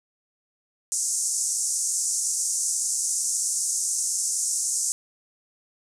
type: band-pass noise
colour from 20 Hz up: pink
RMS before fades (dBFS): -26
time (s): 0.92-4.92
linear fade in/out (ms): 0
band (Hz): 6000 to 9600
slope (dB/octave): 48
effects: none